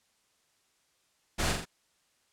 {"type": "noise with echo", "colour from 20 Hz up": "pink", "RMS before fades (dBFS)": -29, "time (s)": [1.38, 1.53], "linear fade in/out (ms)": 20, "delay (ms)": 42, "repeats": 3, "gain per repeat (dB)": -4, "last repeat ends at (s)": 1.656, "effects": ["white hiss -71 dBFS RMS until 2.32 s", "low-pass 9000 Hz 12 dB/octave"]}